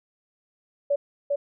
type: tone with echo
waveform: sine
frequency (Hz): 570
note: C#5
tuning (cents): +48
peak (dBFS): -19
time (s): 0.9-0.96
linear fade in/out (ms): 10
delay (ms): 400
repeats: 1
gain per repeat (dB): -2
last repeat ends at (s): 1.36
effects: none